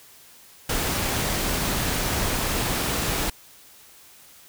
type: noise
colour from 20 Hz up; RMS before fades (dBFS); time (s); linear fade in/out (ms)
pink; -25; 0.69-3.3; 5
effects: white hiss -50 dBFS RMS until 4.48 s